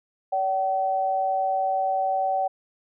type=tone pair together; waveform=sine; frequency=571.6 / 763 Hz; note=D5 / G5; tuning=-47 / -47 cents; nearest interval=perfect fourth; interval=500 cents; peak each=-28 / -22 dBFS; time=0.32-2.48 s; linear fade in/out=10 ms; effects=none